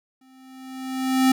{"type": "tone with exponential growth", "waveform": "square", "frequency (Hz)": 261.3, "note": "C4", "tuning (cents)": -2, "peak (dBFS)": -14, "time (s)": [0.21, 1.32], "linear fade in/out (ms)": 5, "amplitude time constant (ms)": 240, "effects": []}